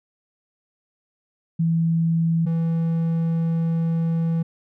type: tone pair in turn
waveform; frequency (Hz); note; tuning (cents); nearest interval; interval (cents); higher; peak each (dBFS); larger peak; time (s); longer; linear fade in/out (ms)
sine / triangle; 165 / 165; E3 / E3; +2 / +2; unison; 0; neither; -17; neither; 1.59-2.46 / 2.46-4.43; second; 10
effects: none